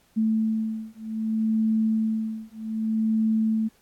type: beating tone pair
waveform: sine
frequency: 220 / 220.64 Hz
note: A3 / A3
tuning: 0 / +5 cents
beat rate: 0.64 Hz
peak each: -25 dBFS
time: 0.16-3.69 s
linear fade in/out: 20 ms
effects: pink hiss -62 dBFS RMS until 3.81 s + AAC 64 kbps